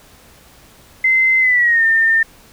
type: tone with pitch glide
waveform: sine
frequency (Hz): 2065 to 1808.1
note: C7 to A6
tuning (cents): -23 to +47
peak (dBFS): -10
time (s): 1.04-2.23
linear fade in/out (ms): 5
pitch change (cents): -230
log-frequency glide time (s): 1.4-1.84
effects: pink hiss -46 dBFS RMS until 2.52 s